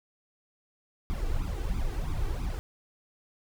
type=noise with flanger; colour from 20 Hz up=brown; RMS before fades=-30 dBFS; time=1.1-2.59 s; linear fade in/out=0 ms; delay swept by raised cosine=0.81 to 2.61 ms; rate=3 Hz; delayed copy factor=+0.9; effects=none